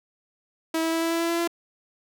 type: tone with pitch steps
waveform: sawtooth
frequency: 323.9 / 326.2 / 328.4 / 330.7 / 333 / 335.3 / 337.7 / 340 Hz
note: E4 / E4 / E4 / E4 / E4 / E4 / E4 / F4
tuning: -30 / -18 / -6 / +6 / +18 / +30 / +42 / -46 cents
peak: -19 dBFS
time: 0.74-1.476 s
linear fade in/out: 5 ms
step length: 92 ms
effects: none